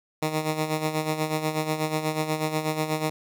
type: tone with tremolo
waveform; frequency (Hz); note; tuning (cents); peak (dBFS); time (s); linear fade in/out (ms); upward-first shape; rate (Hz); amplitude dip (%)
10% pulse; 155.56; D#3; 0; -14; 0.22-3.1; 5; sine; 8.2; 65
effects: none